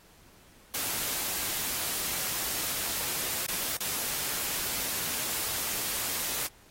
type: noise with dropouts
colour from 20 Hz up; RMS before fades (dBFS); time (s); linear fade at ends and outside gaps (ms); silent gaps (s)
white; -32; 0.74-6.47; 2; 3.465-3.483 / 3.769-3.804
effects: pink hiss -58 dBFS RMS until 6.7 s + AAC 48 kbps